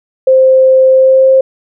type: tone with pitch glide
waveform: sine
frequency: 523.3 to 529.1 Hz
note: C5 to C5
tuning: 0 to +19 cents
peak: -3 dBFS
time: 0.27-1.41 s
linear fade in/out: 5 ms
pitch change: +19 cents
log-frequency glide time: 0.89-1.3 s
effects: none